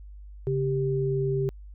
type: tone pair together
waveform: sine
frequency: 138.59 / 392.6 Hz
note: C#3 / G4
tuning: 0 / +3 cents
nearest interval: octave + tritone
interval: 1803 cents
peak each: -26 dBFS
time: 0.47-1.49 s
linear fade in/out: 0 ms
effects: added 50 Hz sine -41 dBFS peak until 1.74 s